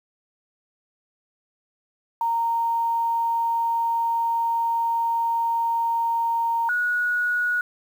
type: tone pair in turn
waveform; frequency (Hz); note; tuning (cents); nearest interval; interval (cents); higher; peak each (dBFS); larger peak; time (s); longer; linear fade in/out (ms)
sine; 925 / 1458.6; A#5 / F#6; -14 / -25; minor sixth; 789; second; -20; neither; 2.21-6.69 / 6.69-7.61; first; 2
effects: 8-bit